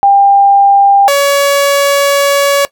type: tone pair in turn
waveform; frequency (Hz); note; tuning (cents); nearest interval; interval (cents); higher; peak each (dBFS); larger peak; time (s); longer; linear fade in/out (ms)
sine / sawtooth; 797 / 563.6; G5 / C#5; +28 / +29; tritone; 599; first; -3; neither; 0.03-1.08 / 1.08-2.65; second; 0
effects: noise-tail reverb RT60 0.1 s tail -18 dB re dry